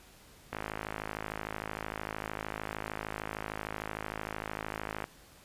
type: click train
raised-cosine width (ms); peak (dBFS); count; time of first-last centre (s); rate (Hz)
0.5; -20; 241; 0.53-5.041; 53.2
effects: pink hiss -57 dBFS RMS until 5.44 s + resampled to 32000 Hz